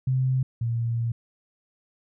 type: tone pair in turn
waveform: sine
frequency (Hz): 130 / 116.51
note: C3 / A#2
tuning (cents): -11 / 0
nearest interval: major second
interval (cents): 189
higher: first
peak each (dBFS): -20 / -23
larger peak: first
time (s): 0.07-0.43 / 0.61-1.12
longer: second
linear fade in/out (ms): 5
effects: none